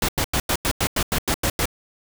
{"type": "noise bursts", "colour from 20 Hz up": "pink", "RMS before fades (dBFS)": -21, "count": 11, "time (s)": [0.02, 1.656], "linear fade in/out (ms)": 2, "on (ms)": 66, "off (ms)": 91, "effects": []}